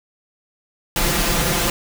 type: noise with comb filter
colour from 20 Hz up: pink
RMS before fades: -19 dBFS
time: 0.96-1.7 s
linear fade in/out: 2 ms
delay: 5.8 ms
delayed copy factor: +0.75
effects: none